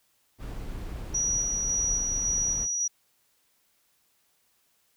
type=noise; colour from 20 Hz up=brown; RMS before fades=-36 dBFS; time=0.38-2.68 s; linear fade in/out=50 ms
type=tone with tremolo; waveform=sine; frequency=5810 Hz; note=F#8; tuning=32 cents flat; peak=-24 dBFS; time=1.14-2.88 s; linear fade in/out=10 ms; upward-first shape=square; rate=1.8 Hz; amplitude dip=25%
effects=white hiss -69 dBFS RMS until 4.96 s